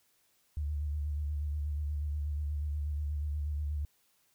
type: tone with vibrato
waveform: sine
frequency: 73.9 Hz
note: D2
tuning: 11 cents sharp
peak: -31 dBFS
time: 0.57-3.85 s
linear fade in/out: 0 ms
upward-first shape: square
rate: 8.3 Hz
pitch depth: 36 cents each way
effects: white hiss -71 dBFS RMS until 4.34 s